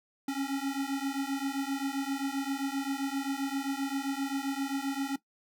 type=beating tone pair; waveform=square; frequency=270.9 / 278.5 Hz; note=C#4 / C#4; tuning=-40 / +8 cents; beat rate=7.6 Hz; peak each=-34 / -34 dBFS; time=0.28-5.16 s; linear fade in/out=5 ms; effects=noise-tail reverb RT60 0.1 s tail -17 dB re dry

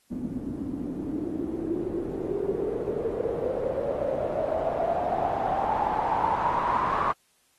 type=noise with low-pass filter sweep; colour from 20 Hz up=white; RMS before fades=-28 dBFS; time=0.1-7.13 s; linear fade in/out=20 ms; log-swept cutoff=240 to 1100 Hz; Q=7.4; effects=white hiss -66 dBFS RMS until 7.58 s + AAC 32 kbps

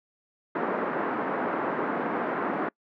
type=band-pass noise; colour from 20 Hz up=pink; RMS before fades=-29 dBFS; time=0.55-2.69 s; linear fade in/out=5 ms; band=230 to 1600 Hz; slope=24 dB/octave; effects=noise-tail reverb RT60 0.1 s tail -26 dB re dry

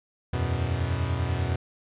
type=chord; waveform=45% pulse; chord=E suspended second; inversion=none; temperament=equal; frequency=82.41 / 92.5 / 123.47 Hz; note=E2 / F#2 / B2; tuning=0 / 0 / 0 cents; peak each=-29 dBFS; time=0.33-1.56 s; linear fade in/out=5 ms; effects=resampled to 8000 Hz + 10-bit

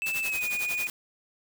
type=tone with pitch glide; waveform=triangle; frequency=2637 to 2460 Hz; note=E7 to D#7; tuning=0 to -20 cents; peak=-26 dBFS; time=0.02-0.87 s; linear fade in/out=0 ms; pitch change=-120 cents; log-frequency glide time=0.22-0.45 s
type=noise with tremolo; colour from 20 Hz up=white; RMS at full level=-33 dBFS; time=0.06-0.9 s; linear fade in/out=2 ms; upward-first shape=triangle; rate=11 Hz; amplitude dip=95%
effects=none

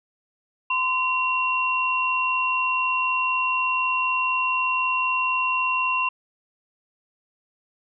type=tone pair together; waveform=sine; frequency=1027.1 / 2742 Hz; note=C6 / F7; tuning=-32 / -32 cents; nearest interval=octave + perfect fourth; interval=1700 cents; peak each=-23 / -23 dBFS; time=0.7-6.09 s; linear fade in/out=5 ms; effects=none

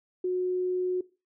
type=tone; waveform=sine; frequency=365 Hz; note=F#4; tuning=24 cents flat; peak=-25 dBFS; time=0.24-1.01 s; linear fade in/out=5 ms; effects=noise-tail reverb RT60 0.3 s tail -19 dB re dry

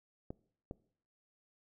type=clicks; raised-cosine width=2 ms; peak=-28 dBFS; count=2; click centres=0.305 / 0.711 s; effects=noise-tail reverb RT60 0.6 s tail -22 dB re dry

